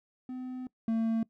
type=tone pair in turn; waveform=triangle; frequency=254.5 / 225.6 Hz; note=C4 / A3; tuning=-48 / +44 cents; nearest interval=major second; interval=208 cents; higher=first; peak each=-34 / -24 dBFS; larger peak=second; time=0.29-0.67 / 0.88-1.23 s; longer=first; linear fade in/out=2 ms; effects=noise-tail reverb RT60 0.1 s tail -21 dB re dry